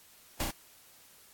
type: noise with echo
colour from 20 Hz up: pink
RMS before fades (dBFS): -32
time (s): 0.4-0.44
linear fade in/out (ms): 2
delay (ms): 34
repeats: 2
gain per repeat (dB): -2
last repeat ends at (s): 0.508
effects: white hiss -58 dBFS RMS until 1.33 s + AAC 64 kbps